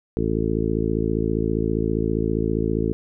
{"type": "harmonic tone", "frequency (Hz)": 55, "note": "A1", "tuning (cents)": 0, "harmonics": [1, 2, 3, 4, 5, 6, 7, 8], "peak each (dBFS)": [-28, -28, -28, -28, -28, -28, -28, -28], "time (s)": [0.17, 2.93], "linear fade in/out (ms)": 0, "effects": []}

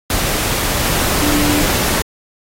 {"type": "tone in noise", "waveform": "sine", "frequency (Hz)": 295, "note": "D4", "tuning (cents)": 8, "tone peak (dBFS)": -16, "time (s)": [1.22, 1.62], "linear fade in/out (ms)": 2, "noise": "pink", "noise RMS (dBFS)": -17, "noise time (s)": [0.1, 2.02], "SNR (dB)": -2, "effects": ["AAC 48 kbps"]}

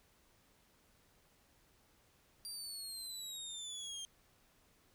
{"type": "exponential sweep", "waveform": "25% pulse", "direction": "down", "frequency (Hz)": [4749, 3178], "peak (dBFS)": -39, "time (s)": [2.45, 4.05], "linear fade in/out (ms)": 0, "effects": ["pink hiss -70 dBFS RMS until 4.94 s"]}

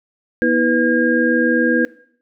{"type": "tone cluster", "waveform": "sine", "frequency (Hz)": [242, 322.1, 494.8, 1620], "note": ["B3", "E4", "B4", "G#6"], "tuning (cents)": [-35, -40, 3, -43], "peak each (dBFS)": -18, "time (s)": [0.42, 1.85], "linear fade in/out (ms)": 0, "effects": ["noise-tail reverb RT60 0.6 s tail -20 dB re dry"]}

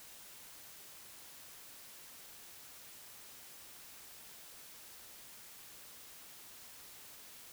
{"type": "silence", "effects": ["white hiss -54 dBFS RMS until 7.52 s"]}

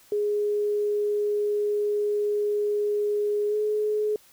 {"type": "tone with pitch glide", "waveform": "sine", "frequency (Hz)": [415.3, 423.8], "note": ["G#4", "G#4"], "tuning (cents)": [0, 35], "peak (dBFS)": -22, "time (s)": [0.12, 4.16], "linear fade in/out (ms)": 2, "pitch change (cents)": 35, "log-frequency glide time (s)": [3.49, 3.55], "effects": ["white hiss -56 dBFS RMS until 4.32 s"]}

